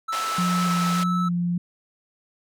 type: tone with pitch glide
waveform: triangle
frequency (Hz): 1318.5 to 1307.1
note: E6 to E6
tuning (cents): 0 to -15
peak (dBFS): -23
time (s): 0.08-1.29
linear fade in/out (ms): 10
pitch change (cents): -15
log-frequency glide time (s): 0.29-0.44
type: band-pass noise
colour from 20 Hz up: pink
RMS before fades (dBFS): -32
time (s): 0.12-1.04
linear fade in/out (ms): 10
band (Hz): 700 to 8500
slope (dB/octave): 12
type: tone with vibrato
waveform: sine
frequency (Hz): 176.2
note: F3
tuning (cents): +16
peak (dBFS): -21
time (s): 0.38-1.58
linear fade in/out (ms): 5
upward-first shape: square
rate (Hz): 1.7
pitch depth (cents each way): 16
effects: none